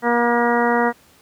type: harmonic tone with a mistuned harmonic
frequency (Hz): 238.2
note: A#3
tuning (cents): +38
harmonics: 1 / 2 / 3 / 4 / 5 / 6 / 7 / 8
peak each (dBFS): -21 / -20 / -22 / -22 / -27 / -26 / -30 / -25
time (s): 0.02-0.93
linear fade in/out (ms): 50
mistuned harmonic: 7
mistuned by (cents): -25
effects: pink hiss -52 dBFS RMS until 1.21 s + high-pass 80 Hz 12 dB/octave